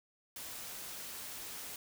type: noise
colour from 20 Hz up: white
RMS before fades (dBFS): -45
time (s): 0.36-1.76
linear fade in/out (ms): 2
effects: none